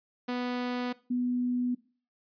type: tone pair in turn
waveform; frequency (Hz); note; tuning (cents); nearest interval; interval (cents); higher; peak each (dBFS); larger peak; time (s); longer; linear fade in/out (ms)
sawtooth / sine; 246.9 / 246.9; B3 / B3; 0 / 0; unison; 0; neither; -26; neither; 0.28-0.93 / 1.1-1.75; neither; 10
effects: noise-tail reverb RT60 0.4 s tail -20 dB re dry + resampled to 11025 Hz